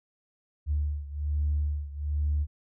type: beating tone pair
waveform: sine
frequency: 73.5 / 74.7 Hz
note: D2 / D2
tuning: +2 / +30 cents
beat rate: 1.2 Hz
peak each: -27 / -30 dBFS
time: 0.66-2.47 s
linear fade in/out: 50 ms
effects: tanh soft clip ceiling -19 dBFS